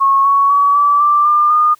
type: tone with pitch steps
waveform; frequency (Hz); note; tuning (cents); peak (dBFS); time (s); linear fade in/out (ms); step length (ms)
sine; 1095 / 1114.8 / 1134.9 / 1155.4 / 1176.3 / 1197.6 / 1219.2; C#6 / C#6 / C#6 / D6 / D6 / D6 / D#6; -22 / +9 / +40 / -29 / +2 / +33 / -36; -8; 0-1.75; 20; 250
effects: white hiss -52 dBFS RMS until 1.79 s